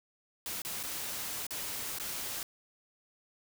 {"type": "noise with dropouts", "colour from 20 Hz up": "white", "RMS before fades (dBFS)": -38, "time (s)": [0.46, 2.43], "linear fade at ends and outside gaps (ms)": 1, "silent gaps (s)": [[0.619, 0.649], [0.83, 0.835], [1.467, 1.507], [1.986, 1.998]], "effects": []}